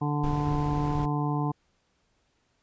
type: harmonic tone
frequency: 146.83 Hz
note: D3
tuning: in tune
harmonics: 1 / 2 / 3 / 5 / 6 / 7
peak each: -27 / -31 / -38 / -36 / -36 / -36 dBFS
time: 0.01-1.52 s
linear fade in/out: 10 ms
type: noise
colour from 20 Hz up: brown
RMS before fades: -33 dBFS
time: 0.23-1.06 s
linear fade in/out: 10 ms
effects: pink hiss -71 dBFS RMS until 2.62 s + resampled to 16000 Hz